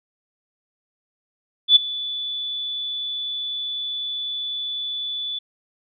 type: tone with ADSR envelope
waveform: sine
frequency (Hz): 3468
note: A7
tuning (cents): -26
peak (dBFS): -6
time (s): 1.68-5.39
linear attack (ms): 79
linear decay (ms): 13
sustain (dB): -19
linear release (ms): 8
effects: none